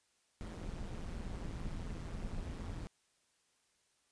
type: noise with amplitude modulation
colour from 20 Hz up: brown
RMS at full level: -39 dBFS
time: 0.41-2.87 s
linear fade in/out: 0 ms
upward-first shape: sine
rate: 172 Hz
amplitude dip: 70%
effects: white hiss -75 dBFS RMS until 4.11 s + resampled to 22050 Hz